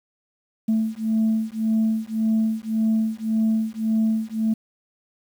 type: beating tone pair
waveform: sine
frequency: 220 / 221.8 Hz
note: A3 / A3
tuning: 0 / +14 cents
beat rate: 1.8 Hz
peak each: -21 dBFS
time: 0.68-4.54 s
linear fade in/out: 10 ms
effects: tanh soft clip ceiling -14 dBFS + 8-bit